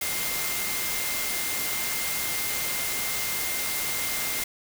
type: tone in noise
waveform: sine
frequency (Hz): 2102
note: C7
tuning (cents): +7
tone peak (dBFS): -35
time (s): 0.01-4.44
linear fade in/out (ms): 5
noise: white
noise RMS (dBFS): -29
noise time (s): 0.01-4.44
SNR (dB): -9
effects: none